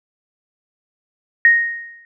sine tone with exponential decay, 1864.7 Hz, A#6, in tune, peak -5 dBFS, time 1.45-2.05 s, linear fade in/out 1 ms, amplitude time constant 130 ms, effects none

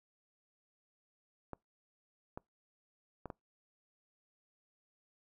clicks, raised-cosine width 1 ms, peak -28 dBFS, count 4, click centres 1.533 / 2.375 / 3.257 / 3.302 s, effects noise-tail reverb RT60 0.2 s tail -26 dB re dry

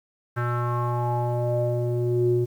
square tone with low-pass filter sweep, 120.8 Hz, B2, 38 cents flat, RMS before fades -24 dBFS, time 0.36-2.46 s, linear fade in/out 20 ms, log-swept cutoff 1500 to 320 Hz, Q 5.7, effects 9-bit

